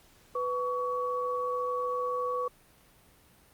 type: tone pair together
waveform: sine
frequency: 497.1 / 1127 Hz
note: B4 / C#6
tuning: +11 / +28 cents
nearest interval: octave + major second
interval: 1417 cents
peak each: -31 / -31 dBFS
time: 0.35-2.48 s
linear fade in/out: 5 ms
effects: pink hiss -60 dBFS RMS until 3.53 s + Opus 48 kbps